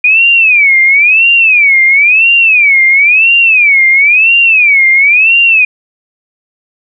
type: tone with vibrato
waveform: sine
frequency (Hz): 2420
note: D#7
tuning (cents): -49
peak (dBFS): -3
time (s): 0.04-5.65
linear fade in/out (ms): 5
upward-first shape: sine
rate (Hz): 0.98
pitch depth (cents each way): 240
effects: none